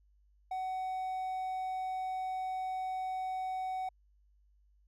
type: tone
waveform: triangle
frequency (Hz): 750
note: F#5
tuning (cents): +23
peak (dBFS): -32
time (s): 0.51-3.89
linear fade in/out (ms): 5
effects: added 50 Hz sine -64 dBFS peak until 4.87 s